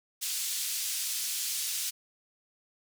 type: band-pass noise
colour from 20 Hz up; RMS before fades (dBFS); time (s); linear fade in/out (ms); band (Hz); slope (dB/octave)
white; -33; 0.21-1.91; 20; 3400 to 11000; 12
effects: none